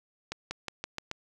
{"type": "accelerating click train", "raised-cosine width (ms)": 0.2, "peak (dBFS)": -17, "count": 6, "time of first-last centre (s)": [0.32, 1.114], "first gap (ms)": 190, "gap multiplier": 0.91, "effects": []}